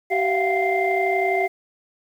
sine tone cluster, 384.1 / 669 / 701 / 760 / 2089 Hz, G4 / E5 / F5 / F#5 / C7, -35 / +25 / +6 / +46 / -3 cents, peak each -22 / -29 / -22 / -30 / -24 dBFS, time 0.1-1.48 s, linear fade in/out 20 ms, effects tanh soft clip ceiling -9 dBFS + 8-bit

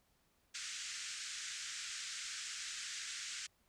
white band-pass noise, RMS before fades -45 dBFS, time 0.54-3.47 s, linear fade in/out 10 ms, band 1400 to 7900 Hz, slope 48 dB/octave, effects pink hiss -75 dBFS RMS until 3.68 s

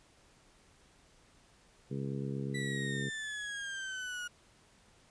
harmonic tone, 68.4 Hz, C#2, 23 cents flat, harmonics 2 / 3 / 4 / 5 / 6 / 7, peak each -37 / -40 / -44 / -47 / -44 / -49 dBFS, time 1.9-3.1 s, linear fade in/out 20 ms
35% pulse exponential sweep, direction down, 1975.5 to 1437 Hz, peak -36 dBFS, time 2.54-4.28 s, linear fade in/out 10 ms
effects pink hiss -64 dBFS RMS until 5.1 s + resampled to 22050 Hz

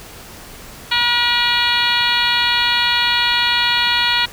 harmonic tone, 480 Hz, B4, 49 cents flat, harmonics 2 / 3 / 4 / 5 / 6 / 7 / 8 / 9, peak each -22 / -22 / -22 / -22 / -22 / -22 / -22 / -22 dBFS, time 0.91-4.26 s, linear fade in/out 10 ms, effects pink hiss -37 dBFS RMS until 4.32 s

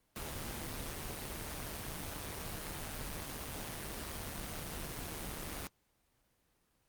pink noise with amplitude modulation, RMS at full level -39 dBFS, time 0.16-5.67 s, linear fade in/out 0 ms, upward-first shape sine, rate 152 Hz, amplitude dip 50%, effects pink hiss -75 dBFS RMS until 6.88 s + Opus 24 kbps

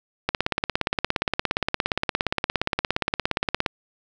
click train, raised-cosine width 0.3 ms, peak -5 dBFS, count 59, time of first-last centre 0.29-3.662 s, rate 17.2 Hz, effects none

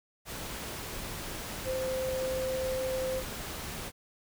sine tone in noise, 520 Hz, C5, 11 cents flat, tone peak -30 dBFS, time 1.64-3.23 s, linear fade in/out 50 ms, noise pink, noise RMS -39 dBFS, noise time 0.25-3.92 s, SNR +6 dB, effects none

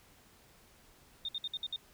sine tone bursts, 3657 Hz, A#7, 34 cents flat, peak -34 dBFS, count 6, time 1.25-1.761 s, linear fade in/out 2 ms, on 36 ms, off 59 ms, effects pink hiss -62 dBFS RMS until 1.93 s

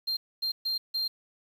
triangle tone bursts at uneven times, 4186 Hz, C8, in tune, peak -26 dBFS, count 4, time 0.07-0.17 / 0.42-0.52 / 0.65-0.78 / 0.94-1.08 s, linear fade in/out 10 ms, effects 9-bit

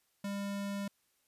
square tone, 200 Hz, G3, 35 cents sharp, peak -36 dBFS, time 0.24-0.88 s, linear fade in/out 5 ms, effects white hiss -75 dBFS RMS until 1.27 s + resampled to 32000 Hz

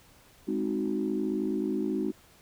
sine chord, Ab dominant seventh, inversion none, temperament equal, 207.7 / 261.6 / 311.1 / 370 Hz, Ab3 / C4 / Eb4 / Gb4, 0 / 0 / 0 / 0 cents, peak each -32 / -33 / -31 / -32 dBFS, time 0.47-2.12 s, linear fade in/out 20 ms, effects tanh soft clip ceiling -18 dBFS + pink hiss -58 dBFS RMS until 2.41 s

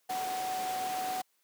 sine tone in noise, 746 Hz, F#5, 14 cents sharp, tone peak -32 dBFS, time 0.09-1.22 s, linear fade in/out 10 ms, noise pink, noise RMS -39 dBFS, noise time 0.09-1.22 s, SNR +4 dB, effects white hiss -73 dBFS RMS until 1.43 s + high-pass 300 Hz 12 dB/octave

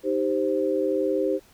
sine chord, C minor, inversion first, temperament equal, 311.1 / 392 / 523.3 Hz, Eb4 / G4 / C5, 0 / 0 / 0 cents, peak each -27 / -25 / -25 dBFS, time 0.03-1.4 s, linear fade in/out 50 ms, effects pink hiss -56 dBFS RMS until 1.53 s

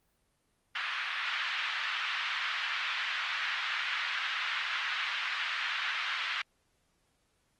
pink band-pass noise, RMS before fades -34 dBFS, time 0.75-6.42 s, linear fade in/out 5 ms, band 1300 to 3400 Hz, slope 24 dB/octave, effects pink hiss -74 dBFS RMS until 7.59 s + Opus 32 kbps

